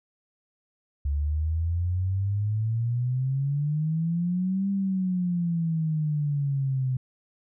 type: exponential two-way sweep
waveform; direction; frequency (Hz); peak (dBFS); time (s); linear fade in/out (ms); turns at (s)
sine; up then down; 70.1 to 198.5 to 127.4; -23; 1.05-6.97; 5; 4.7
effects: none